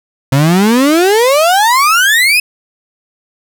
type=exponential sweep; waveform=35% pulse; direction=up; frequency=130.81 to 2600 Hz; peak=-5 dBFS; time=0.32-2.4 s; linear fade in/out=5 ms; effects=none